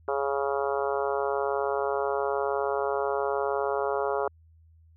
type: harmonic tone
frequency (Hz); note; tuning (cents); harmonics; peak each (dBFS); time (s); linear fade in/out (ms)
139; C#3; +5; 3 / 4 / 5 / 6 / 7 / 8 / 9 / 10; -29 / -31 / -33 / -35 / -36 / -37 / -38 / -39; 0.08-4.28; 2
effects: added 81 Hz sine -54 dBFS peak until 4.96 s